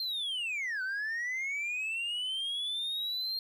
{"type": "linear two-way sweep", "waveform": "sine", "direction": "down then up", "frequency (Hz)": [4225, 1488, 4225], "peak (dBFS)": -29, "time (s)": [0, 3.39], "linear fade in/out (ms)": 2, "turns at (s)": 0.82, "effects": ["tanh soft clip ceiling -31 dBFS", "11-bit"]}